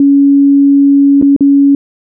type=tone with dropouts; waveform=sine; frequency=280 Hz; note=C#4; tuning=18 cents sharp; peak=-3 dBFS; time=0-1.75 s; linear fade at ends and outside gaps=2 ms; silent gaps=1.215-1.224 / 1.364-1.407 s; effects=none